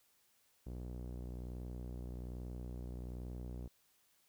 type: tone with low-pass filter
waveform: sawtooth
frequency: 61.2 Hz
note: B1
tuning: 15 cents flat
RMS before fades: -45 dBFS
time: 0.66-3.68 s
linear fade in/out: 10 ms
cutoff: 460 Hz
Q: 0.87
effects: white hiss -73 dBFS RMS until 4.28 s